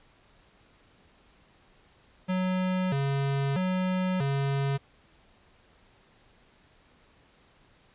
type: tone with vibrato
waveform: square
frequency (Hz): 160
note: D#3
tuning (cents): +49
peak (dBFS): -26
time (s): 2.28-4.78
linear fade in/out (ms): 20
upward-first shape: square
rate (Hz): 0.78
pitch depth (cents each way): 250
effects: pink hiss -61 dBFS RMS until 7.94 s + resampled to 8000 Hz